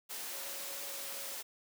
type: tone in noise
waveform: sine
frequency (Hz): 554.4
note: C#5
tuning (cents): 0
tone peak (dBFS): -53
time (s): 0.31-1.36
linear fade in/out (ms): 20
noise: white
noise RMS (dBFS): -42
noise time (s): 0.09-1.43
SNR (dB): -14
effects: high-pass 300 Hz 12 dB/octave